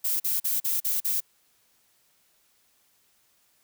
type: noise bursts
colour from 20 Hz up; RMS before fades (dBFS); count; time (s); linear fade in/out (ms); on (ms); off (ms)
violet; -26; 6; 0.04-1.205; 10; 160; 41
effects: white hiss -66 dBFS RMS until 3.63 s